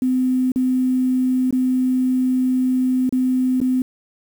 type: tone with dropouts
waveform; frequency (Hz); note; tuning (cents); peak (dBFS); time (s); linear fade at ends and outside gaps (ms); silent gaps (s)
sine; 255.6; C4; -40; -15; 0.02-3.82; 2; 0.519-0.559 / 1.508-1.526 / 3.093-3.125 / 3.603-3.614
effects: 7-bit